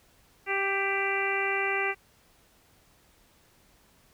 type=harmonic tone with a mistuned harmonic; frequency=392 Hz; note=G4; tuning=in tune; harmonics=1 / 2 / 3 / 4 / 5 / 6 / 7; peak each=-32 / -34 / -36 / -35 / -31 / -32 / -36 dBFS; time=0.46-1.95 s; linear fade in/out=50 ms; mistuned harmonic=5; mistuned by=+24 cents; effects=pink hiss -62 dBFS RMS until 4.13 s